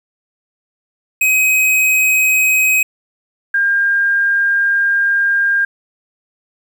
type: tone pair in turn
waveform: square / sine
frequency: 2529 / 1605.6 Hz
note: D#7 / G6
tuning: +28 / +41 cents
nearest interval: minor sixth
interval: 787 cents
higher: first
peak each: -11 dBFS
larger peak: neither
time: 1.21-2.83 / 3.54-5.65 s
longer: second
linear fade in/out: 5 ms
effects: 8-bit